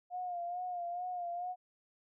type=tone with vibrato; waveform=sine; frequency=710 Hz; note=F5; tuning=28 cents sharp; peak=-36 dBFS; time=0.1-1.56 s; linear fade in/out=50 ms; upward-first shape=sine; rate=2.3 Hz; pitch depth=48 cents each way; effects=none